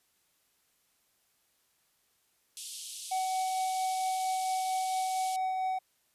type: band-pass noise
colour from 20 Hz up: white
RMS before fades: -43 dBFS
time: 2.57-5.36 s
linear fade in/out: 0 ms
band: 2900 to 11000 Hz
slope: 48 dB/octave
type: tone with tremolo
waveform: triangle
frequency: 752 Hz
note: F#5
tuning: 28 cents sharp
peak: -26 dBFS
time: 3.11-5.79 s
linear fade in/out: 10 ms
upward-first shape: triangle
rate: 4.4 Hz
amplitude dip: 25%
effects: white hiss -72 dBFS RMS until 6.14 s + resampled to 32000 Hz